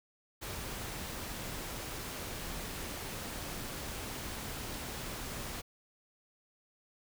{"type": "noise", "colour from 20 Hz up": "pink", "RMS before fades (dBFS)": -41, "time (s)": [0.41, 5.62], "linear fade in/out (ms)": 20, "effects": []}